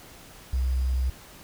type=tone with sample-and-hold; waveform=sine; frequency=64.2 Hz; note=C2; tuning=32 cents flat; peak=-22 dBFS; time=0.53-1.1 s; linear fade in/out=5 ms; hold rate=4900 Hz; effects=pink hiss -48 dBFS RMS until 1.43 s